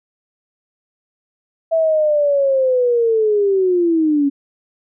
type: linear sweep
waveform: sine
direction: down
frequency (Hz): 659.3 to 275.8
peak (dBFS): -12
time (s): 1.71-4.3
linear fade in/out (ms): 20
effects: none